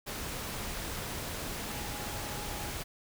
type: tone in noise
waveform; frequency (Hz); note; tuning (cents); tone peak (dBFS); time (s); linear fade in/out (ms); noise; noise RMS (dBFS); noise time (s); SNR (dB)
sine; 830.6; G#5; 0; -46; 1.68-2.71; 20; pink; -38; 0.06-2.84; -11
effects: none

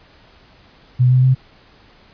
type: tone with pitch steps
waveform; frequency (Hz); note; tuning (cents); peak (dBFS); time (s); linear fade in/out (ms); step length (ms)
sine; 125.5 / 127.84 / 130.23; B2 / C3 / C3; +28 / -40 / -8; -9; 0.99-1.35; 20; 120
effects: pink hiss -49 dBFS RMS until 2.13 s + resampled to 11025 Hz

